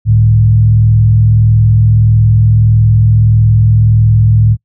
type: tone with frequency modulation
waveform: sine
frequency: 109.2 Hz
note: A2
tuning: 13 cents flat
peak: -4 dBFS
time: 0.05-4.57 s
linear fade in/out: 50 ms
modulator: 41.6 Hz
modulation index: 0.61
effects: noise-tail reverb RT60 0.1 s tail -24 dB re dry